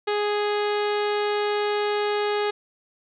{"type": "harmonic tone with a mistuned harmonic", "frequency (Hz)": 415.3, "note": "G#4", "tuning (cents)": 0, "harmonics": [1, 2, 3, 4, 5, 6, 7, 8, 9, 10], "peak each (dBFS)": [-23, -29, -33, -35, -37, -39, -40, -41, -42, -43], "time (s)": [0.07, 2.51], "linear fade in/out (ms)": 10, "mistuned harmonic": 10, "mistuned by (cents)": 43, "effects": []}